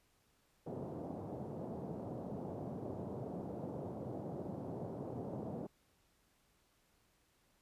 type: band-pass noise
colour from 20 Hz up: pink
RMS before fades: -44 dBFS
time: 0.66-5.67 s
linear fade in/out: 10 ms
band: 110 to 710 Hz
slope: 24 dB/octave
effects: pink hiss -74 dBFS RMS until 7.61 s + resampled to 32000 Hz